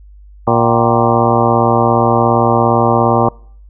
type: harmonic tone with a mistuned harmonic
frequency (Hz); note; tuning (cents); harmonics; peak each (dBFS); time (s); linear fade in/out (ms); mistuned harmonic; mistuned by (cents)
117.3; A#2; +11; 1 / 2 / 3 / 4 / 5 / 6 / 7 / 8 / 9 / 10; -17 / -17 / -18 / -17 / -17 / -21 / -16 / -19 / -19 / -21; 0.47-3.29; 5; 7; -81
effects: noise-tail reverb RT60 0.6 s tail -26 dB re dry + added 50 Hz sine -36 dBFS peak until 3.69 s